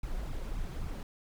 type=noise with flanger; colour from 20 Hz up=brown; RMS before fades=-36 dBFS; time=0.03-1.03 s; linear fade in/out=2 ms; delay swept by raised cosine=0.78 to 5.58 ms; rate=3.7 Hz; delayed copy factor=+0.7; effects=none